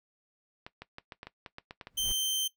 clicks, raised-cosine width 0.3 ms, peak -26 dBFS, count 11, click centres 0.665 / 0.82 / 0.984 / 1.122 / 1.231 / 1.27 / 1.462 / 1.584 / 1.709 / 1.812 / 1.871 s
brown noise with exponential growth, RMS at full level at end -35 dBFS, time 1.87-2.12 s, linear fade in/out 2 ms, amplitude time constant 54 ms
sawtooth tone, 3115 Hz, G7, 12 cents flat, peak -25 dBFS, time 1.97-2.48 s, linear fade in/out 10 ms
effects noise-tail reverb RT60 0.1 s tail -17 dB re dry

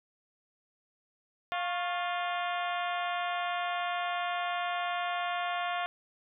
harmonic tone with a mistuned harmonic, 351.5 Hz, F4, 11 cents sharp, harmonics 2 / 3 / 4 / 5 / 6 / 7 / 8 / 9 / 10, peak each -33 / -37 / -39 / -41 / -43 / -44 / -45 / -46 / -47 dBFS, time 1.52-5.86 s, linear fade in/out 0 ms, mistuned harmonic 3, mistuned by +64 cents, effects none

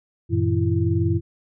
sine tone cluster, 93.8 / 114.4 / 161 / 335.7 Hz, F#2 / A#2 / E3 / E4, +24 / -32 / -41 / +32 cents, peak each -21 / -23 / -27 / -24 dBFS, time 0.29-1.21 s, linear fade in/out 50 ms, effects none

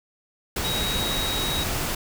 sine tone in noise, 3808 Hz, A#7, 36 cents sharp, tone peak -27 dBFS, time 0.64-1.64 s, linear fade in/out 5 ms, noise pink, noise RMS -27 dBFS, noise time 0.56-1.95 s, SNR -3 dB, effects none

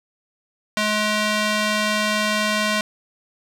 square tone with band-pass filter, 212.2 Hz, G#3, 38 cents sharp, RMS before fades -21 dBFS, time 0.77-2.81 s, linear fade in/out 2 ms, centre 2900 Hz, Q 0.55, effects none

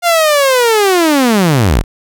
sawtooth linear sweep, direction down, 706 to 30.87 Hz, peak -4 dBFS, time 0.02-1.84 s, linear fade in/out 50 ms, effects none

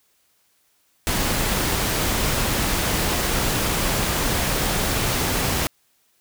pink noise, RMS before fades -22 dBFS, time 1.07-5.67 s, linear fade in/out 0 ms, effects white hiss -64 dBFS RMS until 6.2 s

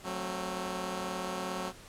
10% pulse chord, F# diminished, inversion none, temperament just, 185 / 222 / 266.4 Hz, F#3 / A3 / C4, 0 / +16 / +31 cents, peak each -28 / -34 / -33 dBFS, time 0.03-1.73 s, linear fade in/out 50 ms, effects pink hiss -52 dBFS RMS until 1.88 s + low-pass 11000 Hz 12 dB/octave

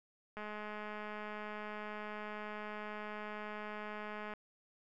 click train, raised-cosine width 0.5 ms, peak -30 dBFS, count 838, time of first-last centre 0.37-4.337 s, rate 211 Hz, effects none

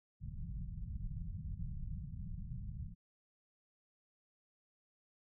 pink low-pass noise, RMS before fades -43 dBFS, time 0.2-2.95 s, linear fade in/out 50 ms, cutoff 180 Hz, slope 48 dB/octave, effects none

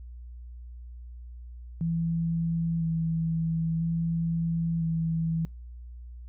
sine tone with vibrato, 164.81 Hz, E3, in tune, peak -25 dBFS, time 1.81-5.45 s, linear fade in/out 0 ms, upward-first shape square, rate 0.5 Hz, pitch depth 14 cents each way, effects noise-tail reverb RT60 0.3 s tail -25 dB re dry + added 60 Hz sine -40 dBFS peak until 6.28 s

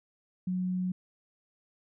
sine tone, 183.1 Hz, F#3, 18 cents flat, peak -28 dBFS, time 0.47-0.92 s, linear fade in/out 5 ms, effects none

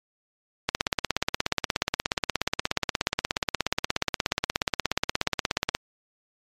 click train, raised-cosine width 0.2 ms, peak -5 dBFS, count 86, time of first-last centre 0.69-5.75 s, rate 16.8 Hz, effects MP3 64 kbps

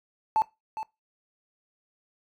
triangle tone with echo, 876 Hz, A5, 8 cents flat, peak -16 dBFS, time 0.36-0.42 s, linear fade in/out 0 ms, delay 410 ms, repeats 1, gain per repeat -13 dB, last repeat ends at 0.83 s, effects noise-tail reverb RT60 0.2 s tail -21 dB re dry + tanh soft clip ceiling -17 dBFS

